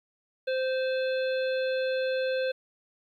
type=harmonic tone with a mistuned harmonic; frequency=520 Hz; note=C5; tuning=11 cents flat; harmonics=1 / 3 / 5 / 7 / 8; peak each=-26 / -36 / -40 / -43 / -44 dBFS; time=0.47-2.52 s; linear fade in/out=10 ms; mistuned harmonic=7; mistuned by=-72 cents; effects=11-bit